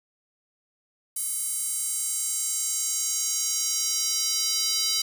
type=tone with high-pass filter sweep; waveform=square; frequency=435 Hz; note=A4; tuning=20 cents flat; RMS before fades=-27 dBFS; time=1.16-5.02 s; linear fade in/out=5 ms; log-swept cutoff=9800 to 4600 Hz; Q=2.7; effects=none